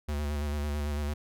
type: tone with vibrato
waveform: square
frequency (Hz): 73.42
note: D2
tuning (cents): 0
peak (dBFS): -30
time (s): 0.08-1.14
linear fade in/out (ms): 10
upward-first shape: square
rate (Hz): 9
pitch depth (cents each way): 30
effects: none